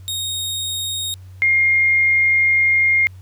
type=tone pair in turn; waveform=sawtooth / sine; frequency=3729 / 2126 Hz; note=A#7 / C7; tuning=0 / +27 cents; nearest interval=minor seventh; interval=973 cents; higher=first; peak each=-19 / -12 dBFS; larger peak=second; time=0.08-1.14 / 1.42-3.07 s; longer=second; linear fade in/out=0 ms; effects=added 93 Hz sine -36 dBFS peak until 3.21 s + pink hiss -56 dBFS RMS until 3.21 s